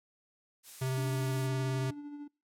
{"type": "noise", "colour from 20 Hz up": "blue", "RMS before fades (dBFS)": -46, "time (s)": [0.63, 1.5], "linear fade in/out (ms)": 50}
{"type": "tone with vibrato", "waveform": "square", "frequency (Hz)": 130.81, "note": "C3", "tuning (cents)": 0, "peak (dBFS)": -31, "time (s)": [0.81, 1.91], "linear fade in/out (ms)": 10, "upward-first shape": "square", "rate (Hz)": 19, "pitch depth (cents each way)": 12}
{"type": "tone with tremolo", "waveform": "triangle", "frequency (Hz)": 291, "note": "D4", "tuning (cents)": -16, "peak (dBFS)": -37, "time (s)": [0.97, 2.28], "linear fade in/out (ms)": 10, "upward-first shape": "sine", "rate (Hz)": 13, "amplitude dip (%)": 40}
{"effects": ["noise-tail reverb RT60 0.3 s tail -26 dB re dry", "low-pass 11000 Hz 12 dB/octave"]}